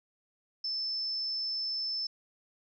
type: tone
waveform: sine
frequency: 5274 Hz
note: E8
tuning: in tune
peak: -31 dBFS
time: 0.64-2.07 s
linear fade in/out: 5 ms
effects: none